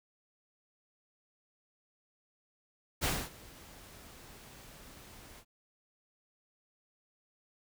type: noise with ADSR envelope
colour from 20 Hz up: pink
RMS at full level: -30 dBFS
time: 3.01-5.45 s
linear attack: 32 ms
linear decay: 250 ms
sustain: -23 dB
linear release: 65 ms
effects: none